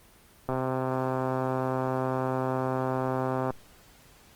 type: click train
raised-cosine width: 1 ms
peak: -15 dBFS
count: 393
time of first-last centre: 0.49-3.505 s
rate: 130 Hz
effects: pink hiss -56 dBFS RMS until 4.35 s + Opus 24 kbps